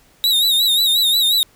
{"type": "tone with vibrato", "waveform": "45% pulse", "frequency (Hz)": 3800, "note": "A#7", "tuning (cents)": 33, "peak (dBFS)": -12, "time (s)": [0.24, 1.43], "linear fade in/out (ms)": 0, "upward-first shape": "sine", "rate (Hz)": 5.6, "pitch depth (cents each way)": 80, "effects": ["pink hiss -53 dBFS RMS until 1.55 s"]}